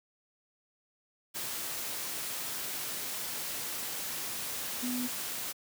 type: tone in noise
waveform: sine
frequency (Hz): 248.4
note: B3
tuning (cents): +10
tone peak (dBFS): -32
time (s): 4.82-5.08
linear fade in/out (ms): 20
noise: white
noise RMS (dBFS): -37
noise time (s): 1.34-5.53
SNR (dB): +2
effects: high-pass 100 Hz 12 dB/octave